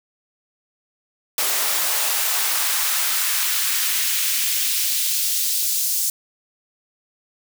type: noise with high-pass filter sweep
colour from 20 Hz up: white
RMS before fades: -21 dBFS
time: 1.38-6.1 s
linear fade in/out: 2 ms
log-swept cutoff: 480 to 5800 Hz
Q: 0.96
effects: none